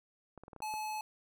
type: clicks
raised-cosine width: 1 ms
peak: -35 dBFS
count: 7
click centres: 0.377 / 0.436 / 0.481 / 0.532 / 0.563 / 0.604 / 0.739 s
type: tone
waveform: square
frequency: 859 Hz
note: A5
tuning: 42 cents flat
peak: -37 dBFS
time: 0.62-1.01 s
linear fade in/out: 2 ms
effects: none